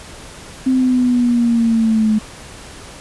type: exponential sweep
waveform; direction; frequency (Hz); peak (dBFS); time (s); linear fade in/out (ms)
sine; down; 261.6 to 213.9; -11; 0.66-2.19; 10
effects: pink hiss -36 dBFS RMS until 3 s + resampled to 24000 Hz